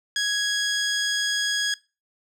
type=tone; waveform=15% pulse; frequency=1661.2 Hz; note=G#6; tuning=in tune; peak=-15 dBFS; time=0.16-1.74 s; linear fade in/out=2 ms; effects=noise-tail reverb RT60 0.3 s tail -22 dB re dry + low-pass 9000 Hz 12 dB/octave